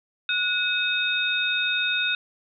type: tone cluster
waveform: sine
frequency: 1464 / 2552 / 3694 Hz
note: F#6 / D#7 / A#7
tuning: -19 / +43 / -16 cents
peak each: -26 dBFS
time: 0.29-2.15 s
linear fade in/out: 2 ms
effects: none